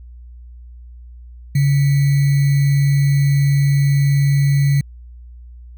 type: tone with sample-and-hold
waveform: sine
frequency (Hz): 140.7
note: C#3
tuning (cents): +26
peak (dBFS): -11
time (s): 1.55-4.81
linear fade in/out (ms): 5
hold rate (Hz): 2100
effects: added 60 Hz sine -35 dBFS peak until 5.77 s